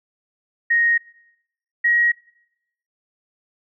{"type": "tone pair in turn", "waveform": "sine", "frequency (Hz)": [1869, 1896.2], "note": ["A#6", "A#6"], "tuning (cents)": [4, 29], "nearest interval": "unison", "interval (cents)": 25, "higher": "second", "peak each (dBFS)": -14, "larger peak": "neither", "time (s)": [[0.7, 0.98], [1.84, 2.12]], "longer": "neither", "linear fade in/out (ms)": 10, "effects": ["noise-tail reverb RT60 0.8 s tail -22 dB re dry"]}